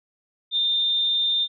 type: tone with amplitude modulation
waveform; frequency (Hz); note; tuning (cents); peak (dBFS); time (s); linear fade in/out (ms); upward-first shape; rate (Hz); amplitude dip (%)
sine; 3612; A7; +45; -18; 0.51-1.48; 50; sine; 278; 25
effects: none